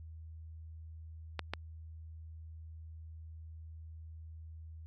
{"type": "clicks", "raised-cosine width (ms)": 0.3, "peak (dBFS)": -19, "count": 2, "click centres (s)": [1.393, 1.536], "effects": ["added 80 Hz sine -46 dBFS peak until 4.86 s"]}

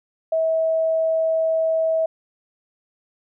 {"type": "tone", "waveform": "sine", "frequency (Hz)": 646, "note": "E5", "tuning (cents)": -35, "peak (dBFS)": -17, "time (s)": [0.32, 2.06], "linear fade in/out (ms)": 5, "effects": []}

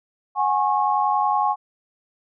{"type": "chord", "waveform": "sine", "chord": "F# suspended second", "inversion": "none", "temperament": "equal with one note detuned", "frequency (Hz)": [740, 830.6, 1089.7], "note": ["F#5", "G#5", "C#6"], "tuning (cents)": [0, 0, -30], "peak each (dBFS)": [-25, -20, -22], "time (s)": [0.35, 1.56], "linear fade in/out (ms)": 50, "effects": []}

